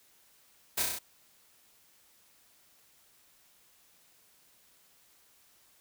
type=noise with echo; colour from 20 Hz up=white; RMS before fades=-30 dBFS; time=0.77-0.83 s; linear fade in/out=10 ms; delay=32 ms; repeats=5; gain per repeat=-2 dB; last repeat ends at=0.99 s; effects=white hiss -64 dBFS RMS until 5.8 s